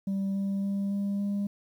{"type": "tone with pitch steps", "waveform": "sine", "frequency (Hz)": [195.2, 196.78, 198.38, 199.99, 201.6], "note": ["G3", "G3", "G3", "G3", "G3"], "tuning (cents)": [-7, 7, 21, 35, 49], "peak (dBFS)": -24, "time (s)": [0.07, 1.47], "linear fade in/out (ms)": 5, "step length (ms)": 280, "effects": ["tanh soft clip ceiling -26 dBFS", "10-bit"]}